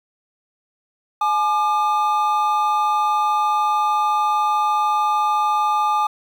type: tone pair together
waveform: triangle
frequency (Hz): 846.4 / 1200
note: G#5 / D6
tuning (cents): +33 / +37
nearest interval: tritone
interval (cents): 604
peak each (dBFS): -17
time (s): 1.21-6.07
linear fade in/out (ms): 5
effects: 8-bit